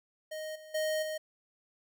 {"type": "tone with level steps", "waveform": "square", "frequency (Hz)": 622.3, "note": "D#5", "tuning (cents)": 0, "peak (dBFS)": [-38, -49, -30, -35], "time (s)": [0.31, 1.18], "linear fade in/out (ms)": 10, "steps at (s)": [0.55, 0.74, 1.02], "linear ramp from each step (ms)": 10, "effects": []}